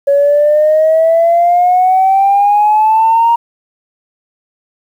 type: exponential sweep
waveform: sine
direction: up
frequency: 558 to 940 Hz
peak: -5 dBFS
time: 0.07-3.36 s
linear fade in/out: 10 ms
effects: tanh soft clip ceiling -2 dBFS + 7-bit